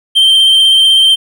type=tone with vibrato; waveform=triangle; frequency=3136 Hz; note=G7; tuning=in tune; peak=-3 dBFS; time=0.15-1.16 s; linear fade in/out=20 ms; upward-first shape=sine; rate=16 Hz; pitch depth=18 cents each way; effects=none